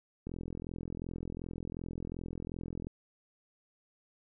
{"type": "click train", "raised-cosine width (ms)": 3, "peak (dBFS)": -27, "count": 112, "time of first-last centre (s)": [0.27, 2.87], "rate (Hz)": 42.7, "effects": []}